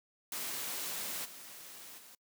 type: noise with level steps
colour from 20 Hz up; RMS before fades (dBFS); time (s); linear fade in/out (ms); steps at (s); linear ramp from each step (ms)
white; -39 / -50 / -55; 0.32-2.15; 2; 1.24 / 1.97; 20
effects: noise-tail reverb RT60 0.1 s tail -25 dB re dry + high-pass 150 Hz 12 dB/octave